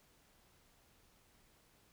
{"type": "silence", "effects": ["pink hiss -69 dBFS RMS until 1.92 s"]}